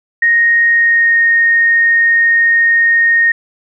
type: tone with pitch glide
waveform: sine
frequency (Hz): 1864.7 to 1852.9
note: A#6 to A#6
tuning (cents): 0 to -11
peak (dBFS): -7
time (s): 0.22-3.32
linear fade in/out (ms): 5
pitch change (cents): -11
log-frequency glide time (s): 0.67-1.2
effects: none